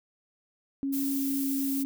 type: tone with pitch glide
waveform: sine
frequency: 274.7 to 272.6 Hz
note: C#4 to C#4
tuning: -16 to -29 cents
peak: -27 dBFS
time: 0.83-1.85 s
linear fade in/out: 0 ms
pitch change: -13 cents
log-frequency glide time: 1.1-1.73 s
type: noise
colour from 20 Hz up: violet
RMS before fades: -35 dBFS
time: 0.92-1.84 s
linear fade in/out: 20 ms
effects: none